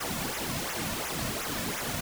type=noise with flanger; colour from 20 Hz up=pink; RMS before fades=-33 dBFS; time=0-2.01 s; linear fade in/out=10 ms; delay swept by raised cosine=0.22 to 2.52 ms; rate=2.8 Hz; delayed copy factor=-0.8; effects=none